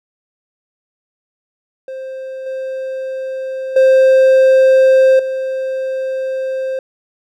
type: tone with level steps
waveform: triangle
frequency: 526 Hz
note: C5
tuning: 9 cents sharp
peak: -22 / -18 / -4 / -15 dBFS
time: 1.88-6.79 s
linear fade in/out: 2 ms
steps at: 2.46 / 3.76 / 5.19 s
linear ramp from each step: 5 ms
effects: none